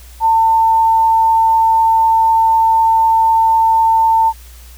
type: tone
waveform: sine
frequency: 898 Hz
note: A5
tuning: 35 cents sharp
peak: -8 dBFS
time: 0.2-4.33 s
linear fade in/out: 50 ms
effects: added 60 Hz sine -35 dBFS peak until 4.77 s + white hiss -43 dBFS RMS until 4.77 s